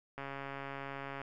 click train, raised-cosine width 0.5 ms, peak -27 dBFS, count 144, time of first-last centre 0.18-1.216 s, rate 138 Hz, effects none

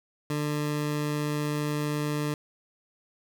20% pulse tone, 148.7 Hz, D3, 22 cents sharp, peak -22 dBFS, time 0.3-2.34 s, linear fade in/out 2 ms, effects none

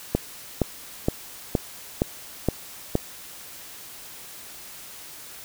click train, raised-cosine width 2 ms, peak -6 dBFS, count 7, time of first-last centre 0.15-2.954 s, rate 2.14 Hz, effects white hiss -42 dBFS RMS until 5.44 s

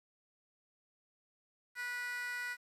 15% pulse tone with high-pass filter, 489.4 Hz, B4, 16 cents flat, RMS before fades -40 dBFS, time 1.75-2.57 s, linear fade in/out 50 ms, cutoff 1700 Hz, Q 5.5, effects resampled to 32000 Hz + 11-bit

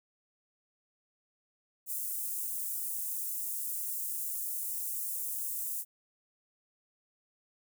white high-pass noise, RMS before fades -36 dBFS, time 1.86-5.85 s, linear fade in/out 50 ms, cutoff 8300 Hz, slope 24 dB/octave, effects none

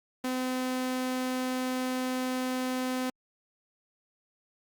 sawtooth tone, 255.6 Hz, C4, 40 cents flat, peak -25 dBFS, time 0.24-3.1 s, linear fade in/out 5 ms, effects Opus 48 kbps

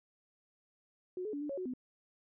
sine tone with pitch steps, 365.4 / 426.9 / 287.7 / 295.2 / 554 / 368.5 / 253.4 Hz, F#4 / G#4 / D4 / D4 / C#5 / F#4 / B3, -22 / +48 / -36 / +9 / -1 / -7 / +45 cents, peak -36 dBFS, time 1.17-1.737 s, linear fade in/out 2 ms, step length 81 ms, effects none

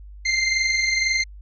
sawtooth tone pair together, 2072 / 2094 Hz, C7 / C7, -17 / +1 cents, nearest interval unison, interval 18 cents, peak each -23 / -16 dBFS, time 0.25-1.24 s, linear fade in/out 10 ms, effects added 50 Hz sine -38 dBFS peak until 1.41 s + resampled to 16000 Hz

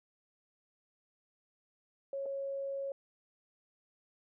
sine tone with dropouts, 550 Hz, C#5, 14 cents flat, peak -35 dBFS, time 2.13-2.92 s, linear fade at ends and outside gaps 2 ms, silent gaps 2.258-2.261 s, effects none

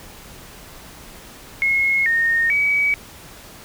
sine tone with pitch steps, 2167 / 1842 / 2274 Hz, C#7 / A#6 / C#7, -40 / -21 / +44 cents, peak -15 dBFS, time 1.62-2.94 s, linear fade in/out 0 ms, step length 440 ms, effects pink hiss -41 dBFS RMS until 3.64 s

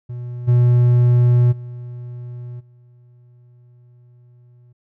triangle tone with level steps, 121.9 Hz, B2, 22 cents flat, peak -24 / -8 / -27 / -44 dBFS, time 0.09-4.73 s, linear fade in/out 10 ms, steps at 0.47 / 1.51 / 2.59 s, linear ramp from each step 20 ms, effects none

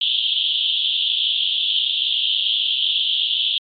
pink band-pass noise, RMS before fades -20 dBFS, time 0.01-3.58 s, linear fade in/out 2 ms, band 3000 to 3600 Hz, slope 96 dB/octave, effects MP3 64 kbps

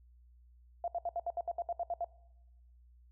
sine tone bursts, 690 Hz, F5, 21 cents flat, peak -32 dBFS, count 12, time 0.84-2.045 s, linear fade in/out 2 ms, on 39 ms, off 67 ms, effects noise-tail reverb RT60 1.0 s tail -21 dB re dry + added 60 Hz sine -58 dBFS peak until 3.11 s

